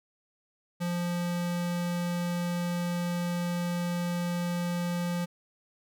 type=tone; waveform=square; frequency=174.61 Hz; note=F3; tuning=in tune; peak=-29 dBFS; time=0.8-5.26 s; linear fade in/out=20 ms; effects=none